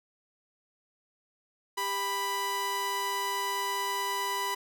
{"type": "tone pair together", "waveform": "sawtooth", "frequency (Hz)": [397.6, 989.2], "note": ["G4", "B5"], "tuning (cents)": [25, 3], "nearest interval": "octave + major third", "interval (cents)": 1578, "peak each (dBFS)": [-34, -26], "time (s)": [1.77, 4.55], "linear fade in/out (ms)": 10, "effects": []}